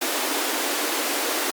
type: high-pass noise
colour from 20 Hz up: pink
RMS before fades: -25 dBFS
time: 0.01-1.51 s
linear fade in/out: 10 ms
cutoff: 260 Hz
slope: 96 dB/octave
effects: Opus 48 kbps